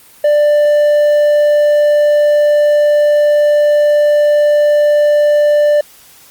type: tone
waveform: triangle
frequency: 591 Hz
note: D5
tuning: 11 cents sharp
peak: -5 dBFS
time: 0.24-5.81 s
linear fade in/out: 5 ms
effects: white hiss -42 dBFS RMS until 6.3 s + Opus 32 kbps